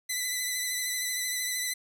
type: tone with vibrato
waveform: 10% pulse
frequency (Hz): 2000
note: B6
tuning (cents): +21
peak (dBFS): -20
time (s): 0.09-1.74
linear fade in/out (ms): 10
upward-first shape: sine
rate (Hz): 13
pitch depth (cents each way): 28
effects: none